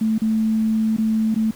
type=tone with dropouts; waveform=sine; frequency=220 Hz; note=A3; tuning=in tune; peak=-16 dBFS; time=0.01-1.51 s; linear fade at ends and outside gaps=5 ms; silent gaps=0.182-0.217 / 0.966-0.983 / 1.345-1.36 s; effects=pink hiss -44 dBFS RMS until 1.55 s